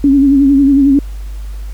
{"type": "tone with vibrato", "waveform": "sine", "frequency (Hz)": 277.2, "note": "C#4", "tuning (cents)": 0, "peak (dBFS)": -5, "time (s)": [0.04, 0.99], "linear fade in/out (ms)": 2, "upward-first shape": "sine", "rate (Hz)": 11, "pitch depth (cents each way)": 58, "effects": ["added 50 Hz sine -21 dBFS peak until 1.73 s", "pink hiss -43 dBFS RMS until 1.73 s"]}